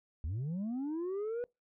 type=linear sweep; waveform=sine; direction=up; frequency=68.6 to 493.9 Hz; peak=-31 dBFS; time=0.24-1.44 s; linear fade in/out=0 ms; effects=noise-tail reverb RT60 0.2 s tail -26 dB re dry + tanh soft clip ceiling -33 dBFS